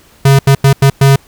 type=tone bursts at uneven times; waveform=square; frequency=137.2 Hz; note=C#3; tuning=17 cents flat; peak=-4 dBFS; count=5; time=0.25-0.39 / 0.47-0.55 / 0.64-0.73 / 0.82-0.9 / 1.01-1.16 s; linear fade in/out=5 ms; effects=pink hiss -45 dBFS RMS until 1.27 s